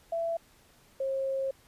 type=tone pair in turn; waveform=sine; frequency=668 / 537.4 Hz; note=E5 / C5; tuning=+23 / +46 cents; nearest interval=major third; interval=377 cents; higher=first; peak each=-28 dBFS; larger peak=neither; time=0.12-0.37 / 1-1.51 s; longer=second; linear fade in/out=5 ms; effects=pink hiss -61 dBFS RMS until 1.67 s + resampled to 32000 Hz